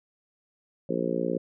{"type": "harmonic tone", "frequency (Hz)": 58.7, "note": "A#1", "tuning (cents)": 13, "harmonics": [3, 4, 5, 6, 7, 8, 9], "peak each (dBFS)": [-33, -33, -33, -33, -33, -33, -33], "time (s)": [0.89, 1.38], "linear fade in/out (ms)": 5, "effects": []}